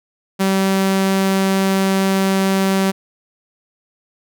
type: tone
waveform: sawtooth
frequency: 192.7 Hz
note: G3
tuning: 29 cents flat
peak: -10 dBFS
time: 0.39-2.92 s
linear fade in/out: 20 ms
effects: none